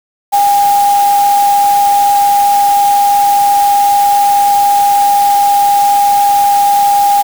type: tone in noise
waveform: sine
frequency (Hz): 810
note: G#5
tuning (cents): -43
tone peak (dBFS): -6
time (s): 0.32-7.23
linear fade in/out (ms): 20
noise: white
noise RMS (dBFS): -22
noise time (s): 0.32-7.23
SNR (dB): +13
effects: none

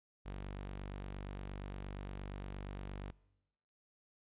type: tone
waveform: sawtooth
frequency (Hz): 48.58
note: G1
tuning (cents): -15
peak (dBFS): -38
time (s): 0.25-3.12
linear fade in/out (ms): 20
effects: noise-tail reverb RT60 1.0 s tail -22 dB re dry + resampled to 8000 Hz

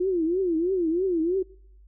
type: tone with vibrato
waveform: sine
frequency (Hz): 350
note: F4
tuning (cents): +4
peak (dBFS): -21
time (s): 0-1.43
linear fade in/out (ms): 10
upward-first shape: triangle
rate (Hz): 3.1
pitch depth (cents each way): 200
effects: noise-tail reverb RT60 0.7 s tail -23 dB re dry + added 50 Hz sine -49 dBFS peak until 1.87 s

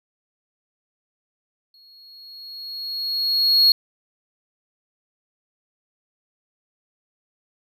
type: tone with exponential growth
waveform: triangle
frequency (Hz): 4313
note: C#8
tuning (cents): -48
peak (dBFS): -9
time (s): 1.74-3.72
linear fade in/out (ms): 2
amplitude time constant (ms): 430
effects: none

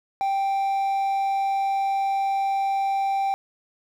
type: tone with quantisation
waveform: triangle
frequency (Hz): 784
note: G5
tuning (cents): 0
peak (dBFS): -19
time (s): 0.21-3.34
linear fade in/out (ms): 0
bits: 8
effects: none

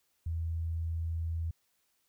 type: tone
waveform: sine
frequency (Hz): 82.3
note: E2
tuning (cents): -2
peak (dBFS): -31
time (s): 0.26-1.51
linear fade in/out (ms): 5
effects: white hiss -75 dBFS RMS until 2.08 s

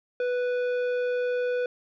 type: tone with tanh clipping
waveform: triangle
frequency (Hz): 493.9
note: B4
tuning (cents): 0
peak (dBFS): -26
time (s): 0.2-1.66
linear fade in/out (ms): 2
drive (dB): 15
effects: none

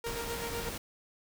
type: tone with tremolo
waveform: sawtooth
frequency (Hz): 466.2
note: A#4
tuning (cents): 0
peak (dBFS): -31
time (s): 0.04-0.69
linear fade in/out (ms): 2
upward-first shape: sine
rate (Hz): 8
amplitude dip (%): 60
type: noise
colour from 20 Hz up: pink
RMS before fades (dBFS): -39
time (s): 0.06-0.78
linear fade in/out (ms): 5
effects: none

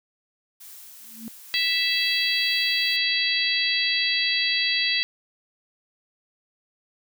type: noise with tremolo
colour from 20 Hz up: blue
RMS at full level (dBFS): -43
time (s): 0.6-2.97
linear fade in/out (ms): 10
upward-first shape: triangle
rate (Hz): 2.2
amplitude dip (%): 25
type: tone with exponential growth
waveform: sine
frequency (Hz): 226.2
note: A3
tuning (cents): +48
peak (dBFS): -30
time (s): 1-1.28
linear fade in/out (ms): 0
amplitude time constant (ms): 59
type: harmonic tone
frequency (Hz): 659.3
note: E5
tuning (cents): 0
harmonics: 3 / 4 / 5 / 6 / 7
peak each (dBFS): -27 / -27 / -27 / -27 / -27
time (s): 1.54-5.03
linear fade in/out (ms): 0
effects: none

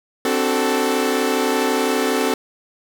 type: chord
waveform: sawtooth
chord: D dominant seventh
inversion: third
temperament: equal with one note detuned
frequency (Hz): 261.6 / 293.7 / 374.7 / 440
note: C4 / D4 / F#4 / A4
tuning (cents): 0 / 0 / +22 / 0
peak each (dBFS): -18 / -22 / -20 / -17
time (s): 0.25-2.34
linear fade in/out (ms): 2
effects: none

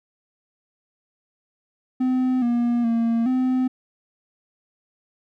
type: tone with pitch steps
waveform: triangle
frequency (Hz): 255.8 / 238.5 / 230.6 / 256.3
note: C4 / A#3 / A#3 / C4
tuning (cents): -39 / +40 / -19 / -36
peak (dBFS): -16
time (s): 2-3.68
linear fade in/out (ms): 10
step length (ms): 420
effects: none

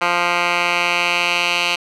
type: tone with band-pass filter sweep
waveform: 10% pulse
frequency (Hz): 174.6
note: F3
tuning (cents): 0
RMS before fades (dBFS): -18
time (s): 0.01-1.76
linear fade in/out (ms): 10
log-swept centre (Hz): 1700 to 3000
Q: 1.9
effects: none

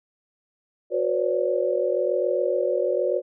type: tone cluster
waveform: sine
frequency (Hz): 366.1 / 490.2 / 537 / 578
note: F#4 / B4 / C5 / D5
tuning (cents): -18 / -13 / +45 / -28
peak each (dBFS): -26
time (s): 0.9-3.22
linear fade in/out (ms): 50
effects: none

